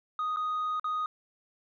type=tone with dropouts; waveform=sine; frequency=1244.5 Hz; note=D#6; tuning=in tune; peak=-26 dBFS; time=0.19-1.06 s; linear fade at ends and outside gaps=2 ms; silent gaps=0.362-0.369 / 0.797-0.843 s; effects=tanh soft clip ceiling -27 dBFS